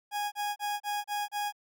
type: tone bursts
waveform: 40% pulse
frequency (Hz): 826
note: G#5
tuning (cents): -10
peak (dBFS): -29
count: 6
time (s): 0.11-1.525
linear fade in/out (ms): 50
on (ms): 210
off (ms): 31
effects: none